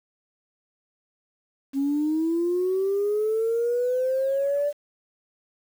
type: linear sweep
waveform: sine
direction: up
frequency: 269.7 to 587.3 Hz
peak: -20 dBFS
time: 1.73-4.73 s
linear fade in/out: 50 ms
effects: tanh soft clip ceiling -17 dBFS + 8-bit